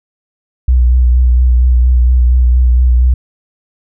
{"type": "tone with vibrato", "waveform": "sine", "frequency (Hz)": 61.74, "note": "B1", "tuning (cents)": 0, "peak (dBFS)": -5, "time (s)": [0.68, 3.14], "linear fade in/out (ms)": 5, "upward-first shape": "sine", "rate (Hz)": 4.3, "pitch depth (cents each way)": 33, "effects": []}